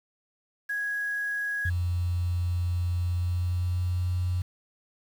sine tone, 1661.2 Hz, G#6, in tune, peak -27 dBFS, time 0.69-1.7 s, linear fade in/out 10 ms
sine tone with pitch glide, 88 to 89.95 Hz, F2 to F#2, +14 to -48 cents, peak -24 dBFS, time 1.65-4.42 s, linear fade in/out 5 ms, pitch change +38 cents, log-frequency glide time 3.05-4.02 s
effects tanh soft clip ceiling -17 dBFS + 8-bit

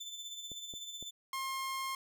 30% pulse tone with tremolo, 3528 Hz, A7, 4 cents sharp, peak -38 dBFS, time 0-1.11 s, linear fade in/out 10 ms, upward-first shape sine, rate 16 Hz, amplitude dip 50%
clicks, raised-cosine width 2 ms, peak -37 dBFS, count 3, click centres 0.517 / 0.738 / 1.026 s
sawtooth tone, 1067 Hz, C6, 34 cents sharp, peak -32 dBFS, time 1.33-1.95 s, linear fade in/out 2 ms
effects none

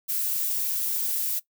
violet noise, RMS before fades -27 dBFS, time 0.08-1.4 s, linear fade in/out 20 ms, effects noise-tail reverb RT60 0.1 s tail -18 dB re dry

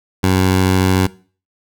15% pulse tone, 93.5 Hz, F#2, 19 cents sharp, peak -5 dBFS, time 0.23-1.07 s, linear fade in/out 10 ms, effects noise-tail reverb RT60 0.4 s tail -20 dB re dry

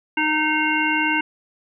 harmonic tone, 307.8 Hz, D#4, 19 cents flat, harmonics 1 / 3 / 5 / 7 / 9, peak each -24 / -24 / -24 / -24 / -24 dBFS, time 0.17-1.21 s, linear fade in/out 5 ms, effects none

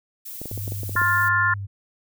violet noise, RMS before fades -36 dBFS, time 0.25-1.29 s, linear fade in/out 10 ms
clicks, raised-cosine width 2 ms, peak -21 dBFS, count 10, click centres 0.416 / 0.457 / 0.514 / 0.577 / 0.679 / 0.721 / 0.833 / 0.894 / 0.955 / 1.017 s
sine tone with vibrato, 100 Hz, G2, 35 cents sharp, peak -28 dBFS, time 0.51-1.67 s, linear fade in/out 20 ms, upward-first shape square, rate 1.4 Hz, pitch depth 17 cents each way
harmonic tone, 351.6 Hz, F4, 12 cents sharp, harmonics 3 / 4 / 5, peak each -23 / -21 / -21 dBFS, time 0.96-1.54 s, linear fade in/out 5 ms
effects none

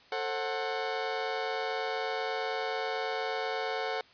sawtooth chord, F# diminished, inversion first, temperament just, 444 / 532.8 / 740 Hz, A4 / C5 / F#5, +16 / +31 / 0 cents, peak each -31 / -33 / -31 dBFS, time 0.12-4.01 s, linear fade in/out 2 ms, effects white hiss -58 dBFS RMS until 4.13 s + resampled to 11025 Hz

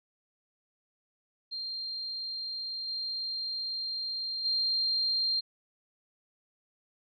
sine tone with level steps, 4186 Hz, C8, in tune, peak -34 / -32 / -26 dBFS, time 1.51-5.41 s, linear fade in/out 20 ms, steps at 2.87 / 4.44 s, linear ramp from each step 20 ms, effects none

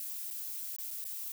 violet noise with dropouts, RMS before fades -40 dBFS, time 0-1.32 s, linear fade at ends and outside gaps 1 ms, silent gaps 0.304-0.309 / 0.764-0.785 / 0.907-0.911 / 1.042-1.051 s, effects none

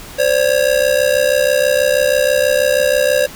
square ring-modulated tone, 549 Hz, C#5, 17 cents flat, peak -9 dBFS, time 0.18-3.27 s, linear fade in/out 20 ms, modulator 33.1 Hz, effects pink hiss -34 dBFS RMS until 3.35 s

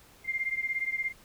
sine beating tone pair, 2100 / 2117 Hz, C7 / C7, +6 / +20 cents, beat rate 17 Hz, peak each -31 / -33 dBFS, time 0.24-1.13 s, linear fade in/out 50 ms, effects pink hiss -57 dBFS RMS until 1.24 s

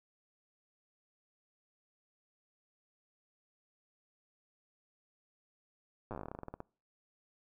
slowing click train, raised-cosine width 1 ms, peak -28 dBFS, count 19, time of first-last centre 6.11-6.604 s, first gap 8 ms, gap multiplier 1.13, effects noise-tail reverb RT60 0.4 s tail -25 dB re dry

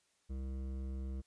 triangle tone with hard clipping, 66 Hz, C2, 16 cents sharp, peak -40 dBFS, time 0.29-1.22 s, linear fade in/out 20 ms, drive 16 dB, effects white hiss -75 dBFS RMS until 1.26 s + resampled to 22050 Hz

